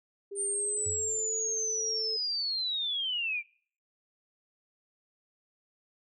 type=tone with pitch glide; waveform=sine; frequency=400 to 441.3 Hz; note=G4 to A4; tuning=+35 to +5 cents; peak=-37 dBFS; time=0.31-2.17 s; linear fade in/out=10 ms; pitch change=+170 cents; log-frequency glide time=0.47-1.13 s
type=linear sweep; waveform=sine; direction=down; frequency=8980 to 2318 Hz; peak=-29 dBFS; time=0.35-3.43 s; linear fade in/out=50 ms
type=tone with exponential decay; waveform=sine; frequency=87.31 Hz; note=F2; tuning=in tune; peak=-35 dBFS; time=0.86-1.37 s; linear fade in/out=5 ms; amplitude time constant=110 ms
effects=noise-tail reverb RT60 0.5 s tail -23 dB re dry